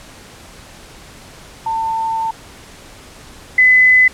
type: tone pair in turn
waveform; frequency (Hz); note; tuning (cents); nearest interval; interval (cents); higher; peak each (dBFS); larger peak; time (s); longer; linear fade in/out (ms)
sine; 897 / 2014; A5 / B6; +33 / +33; octave + major second; 1400; second; -16 / -6; second; 1.66-2.31 / 3.58-4.08; first; 5
effects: pink hiss -39 dBFS RMS until 4.13 s + low-pass 10000 Hz 12 dB/octave